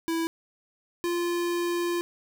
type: tone pair in turn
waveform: square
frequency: 329.6 / 346.8 Hz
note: E4 / F4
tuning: 0 / -12 cents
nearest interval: minor second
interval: 88 cents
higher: second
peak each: -26 dBFS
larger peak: neither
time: 0.08-0.27 / 1.04-2.01 s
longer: second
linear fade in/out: 0 ms
effects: 11-bit